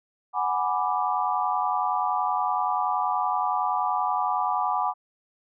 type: chord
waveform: sine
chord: G# half-diminished seventh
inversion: third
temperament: equal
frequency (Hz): 740 / 830.6 / 987.8 / 1174.7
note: F#5 / G#5 / B5 / D6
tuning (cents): 0 / 0 / 0 / 0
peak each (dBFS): -28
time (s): 0.33-4.94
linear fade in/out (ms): 50
effects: none